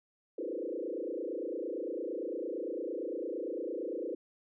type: tone with frequency modulation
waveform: sine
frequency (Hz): 415.3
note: G#4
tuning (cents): 0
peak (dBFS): -34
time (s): 0.38-4.15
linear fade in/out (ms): 5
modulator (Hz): 28.8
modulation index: 3.8
effects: none